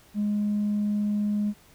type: tone with tanh clipping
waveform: triangle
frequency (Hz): 207.7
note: G#3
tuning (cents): 0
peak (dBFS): -23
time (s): 0.14-1.54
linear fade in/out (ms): 50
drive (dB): 5
effects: pink hiss -56 dBFS RMS until 1.74 s